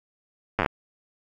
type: slowing click train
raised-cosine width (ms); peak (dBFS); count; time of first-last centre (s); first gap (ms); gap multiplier
0.5; -7; 7; 0.59-0.661; 9; 1.11
effects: AAC 48 kbps